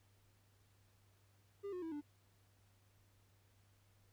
triangle tone with pitch steps, 400.8 / 361.2 / 325.6 / 293.4 Hz, G4 / F#4 / E4 / D4, +38 / -42 / -21 / -2 cents, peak -40 dBFS, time 1.63-2.014 s, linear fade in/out 20 ms, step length 96 ms, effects added 99 Hz sine -70 dBFS peak until 4.12 s + pink hiss -75 dBFS RMS until 4.12 s

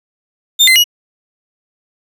35% pulse tone with pitch steps, 3615 / 2063 / 2899 Hz, A7 / C7 / F#7, +46 / -25 / -36 cents, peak -4 dBFS, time 0.59-0.842 s, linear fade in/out 20 ms, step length 84 ms, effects none

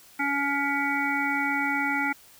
harmonic tone, 281.7 Hz, C#4, 28 cents sharp, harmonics 1 / 3 / 5 / 7 / 8, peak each -30 / -30 / -30 / -30 / -30 dBFS, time 0.19-2.13 s, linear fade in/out 10 ms, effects white hiss -53 dBFS RMS until 2.39 s

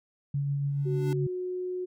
sine tone with tremolo, 141.3 Hz, C#3, 34 cents sharp, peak -25 dBFS, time 0.34-1.27 s, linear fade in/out 5 ms, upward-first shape triangle, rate 7 Hz, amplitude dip 25%
square tone with exponential growth, 294.6 Hz, D4, 6 cents sharp, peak -33 dBFS, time 0.67-1.13 s, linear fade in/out 1 ms, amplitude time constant 100 ms
sine tone with pitch glide, 372.3 to 364.6 Hz, F#4 to F#4, +11 to -25 cents, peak -30 dBFS, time 0.85-1.86 s, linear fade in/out 20 ms, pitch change -36 cents, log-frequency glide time 1.11-1.3 s
effects none

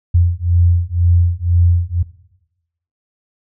sine beating tone pair, 85.9 / 87.9 Hz, F2 / F2, -28 / +12 cents, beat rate 2 Hz, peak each -13 dBFS, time 0.14-2.03 s, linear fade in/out 10 ms, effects noise-tail reverb RT60 0.9 s tail -18 dB re dry

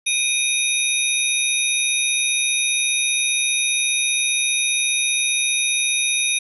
sine tone cluster, 2417 / 2552 / 3730 / 5950 / 10610 Hz, D7 / D#7 / A#7 / F#8 / E9, +49 / +43 / 0 / +9 / +10 cents, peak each -24 / -27 / -23 / -25 / -23 dBFS, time 0.06-6.39 s, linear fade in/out 10 ms, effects none

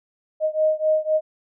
sine beating tone pair, 621 / 624.9 Hz, D#5 / D#5, -3 / +7 cents, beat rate 3.9 Hz, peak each -20 / -21 dBFS, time 0.4-1.21 s, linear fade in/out 50 ms, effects none

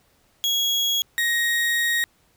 35% pulse tone pair in turn, 3322 / 1877.9 Hz, G#7 / A#6, 0 / +12 cents, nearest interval minor seventh, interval 988 cents, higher first, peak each -18 dBFS, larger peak neither, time 0.44-1.02 / 1.18-2.04 s, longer second, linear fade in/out 0 ms, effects pink hiss -62 dBFS RMS until 2.36 s

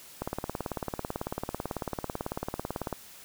click train, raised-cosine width 1 ms, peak -17 dBFS, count 50, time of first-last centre 0.22-2.927 s, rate 18.1 Hz, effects white hiss -50 dBFS RMS until 3.24 s

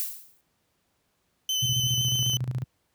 violet noise with exponential decay, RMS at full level -27 dBFS, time 0-0.41 s, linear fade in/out 0 ms, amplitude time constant 87 ms
30% pulse tone with vibrato, 3045 Hz, F#7, 49 cents sharp, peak -22 dBFS, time 1.49-2.37 s, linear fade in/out 2 ms, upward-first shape triangle, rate 7.9 Hz, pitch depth 21 cents each way
sine tone with tremolo, 126.2 Hz, B2, 38 cents sharp, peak -24 dBFS, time 1.62-2.64 s, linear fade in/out 10 ms, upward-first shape square, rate 14 Hz, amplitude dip 70%
effects pink hiss -72 dBFS RMS until 2.94 s + high-pass 60 Hz 12 dB/octave

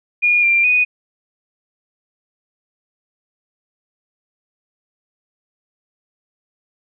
sine tone with pitch steps, 2433 / 2377 / 2481 Hz, D#7 / D7 / D#7, -39 / +20 / -6 cents, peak -11 dBFS, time 0.22-0.85 s, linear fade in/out 20 ms, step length 210 ms, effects none

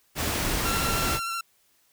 pink noise, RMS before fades -27 dBFS, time 0.15-1.2 s, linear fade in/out 50 ms
sawtooth tone with vibrato, 1360 Hz, F6, 46 cents flat, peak -25 dBFS, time 0.65-1.41 s, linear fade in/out 5 ms, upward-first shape square, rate 13 Hz, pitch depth 16 cents each way
effects white hiss -65 dBFS RMS until 1.92 s

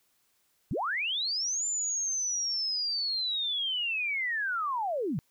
sine linear two-way sweep, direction up then down, 87.31 to 7190 to 122.4 Hz, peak -28 dBFS, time 0.71-5.19 s, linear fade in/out 0 ms, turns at 1.66 s, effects white hiss -71 dBFS RMS until 5.3 s

